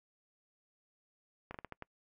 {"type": "slowing click train", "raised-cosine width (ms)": 0.5, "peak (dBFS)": -28, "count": 6, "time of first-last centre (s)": [1.51, 1.823], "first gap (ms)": 34, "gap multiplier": 1.31, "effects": ["noise-tail reverb RT60 0.1 s tail -26 dB re dry"]}